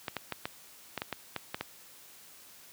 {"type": "clicks", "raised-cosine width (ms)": 0.3, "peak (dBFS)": -17, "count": 10, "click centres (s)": [0.082, 0.167, 0.323, 0.455, 0.977, 1.019, 1.127, 1.363, 1.545, 1.61], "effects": ["white hiss -54 dBFS RMS until 2.72 s", "high-pass 80 Hz 12 dB/octave"]}